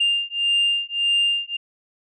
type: beating tone pair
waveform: sine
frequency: 2800 / 2801.7 Hz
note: F7 / F7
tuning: +4 / +5 cents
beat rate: 1.7 Hz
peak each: -20 dBFS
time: 0-1.57 s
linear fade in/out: 10 ms
effects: tanh soft clip ceiling -13 dBFS